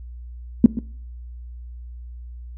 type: tone with echo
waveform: sine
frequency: 233.1 Hz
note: A#3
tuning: in tune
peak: -4 dBFS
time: 0.64-0.66 s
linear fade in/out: 2 ms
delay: 130 ms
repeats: 1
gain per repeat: -15 dB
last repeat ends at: 0.79 s
effects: noise-tail reverb RT60 0.5 s tail -20 dB re dry + added 60 Hz sine -34 dBFS peak until 2.57 s